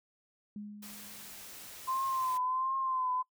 sine tone with exponential decay, 207.7 Hz, G#3, in tune, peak -38 dBFS, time 0.56-1.71 s, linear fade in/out 2 ms, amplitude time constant 250 ms
white noise, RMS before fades -48 dBFS, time 0.82-2.38 s, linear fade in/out 10 ms
sine tone with vibrato, 1037 Hz, C6, 16 cents flat, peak -30 dBFS, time 1.87-3.23 s, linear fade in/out 20 ms, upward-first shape triangle, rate 1.4 Hz, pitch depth 59 cents each way
effects noise-tail reverb RT60 0.1 s tail -20 dB re dry

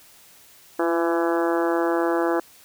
harmonic tone with a mistuned harmonic, 167.6 Hz, E3, 29 cents sharp, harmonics 2 / 3 / 4 / 5 / 6 / 7 / 8 / 9 / 10, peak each -22 / -26 / -28 / -30 / -32 / -33 / -34 / -35 / -36 dBFS, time 0.79-2.4 s, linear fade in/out 5 ms, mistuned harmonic 2, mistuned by +21 cents, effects white hiss -51 dBFS RMS until 2.64 s

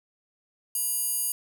square tone with high-pass filter, 960 Hz, B5, 49 cents flat, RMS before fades -28 dBFS, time 0.75-1.32 s, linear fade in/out 2 ms, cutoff 11000 Hz, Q 1.5, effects none

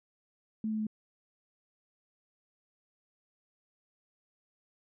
sine tone with pitch steps, 218.4 / 216.9 / 215.4 Hz, A3 / A3 / A3, -13 / -25 / -37 cents, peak -30 dBFS, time 0.64-0.868 s, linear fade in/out 2 ms, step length 76 ms, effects none

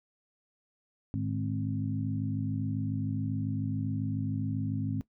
harmonic tone with a mistuned harmonic, 52.8 Hz, G#1, 29 cents sharp, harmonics 2 / 3 / 4 / 5, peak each -33 / -36 / -37 / -35 dBFS, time 1.14-5.01 s, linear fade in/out 0 ms, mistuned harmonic 3, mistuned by -62 cents, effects noise-tail reverb RT60 0.1 s tail -17 dB re dry

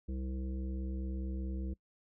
harmonic tone, 64.9 Hz, C2, 13 cents flat, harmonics 1 / 3 / 5 / 7 / 8, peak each -36 / -43 / -46 / -54 / -58 dBFS, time 0.08-1.74 s, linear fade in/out 10 ms, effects noise-tail reverb RT60 0.1 s tail -22 dB re dry

